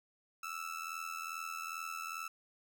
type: tone with amplitude modulation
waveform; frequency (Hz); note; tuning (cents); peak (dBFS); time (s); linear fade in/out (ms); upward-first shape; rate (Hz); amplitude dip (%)
30% pulse; 1318.5; E6; 0; -34; 0.43-2.28; 5; sine; 82.4; 75
effects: none